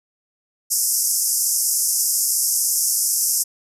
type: band-pass noise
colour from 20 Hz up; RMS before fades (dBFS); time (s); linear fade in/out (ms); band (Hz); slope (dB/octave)
white; -20; 0.7-3.44; 20; 5100 to 13000; 96
effects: none